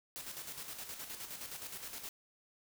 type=noise with tremolo; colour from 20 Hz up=white; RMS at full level=-44 dBFS; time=0.16-2.09 s; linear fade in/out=0 ms; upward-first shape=square; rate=9.6 Hz; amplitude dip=50%; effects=none